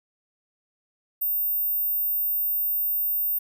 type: tone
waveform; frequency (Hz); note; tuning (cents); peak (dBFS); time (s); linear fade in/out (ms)
sine; 14600; A#9; -37; -22; 1.21-3.39; 10
effects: none